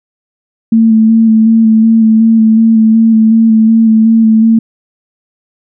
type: tone with vibrato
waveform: sine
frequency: 223 Hz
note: A3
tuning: 23 cents sharp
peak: -3 dBFS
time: 0.72-4.59 s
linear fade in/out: 5 ms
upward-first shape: square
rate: 2.7 Hz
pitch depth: 19 cents each way
effects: none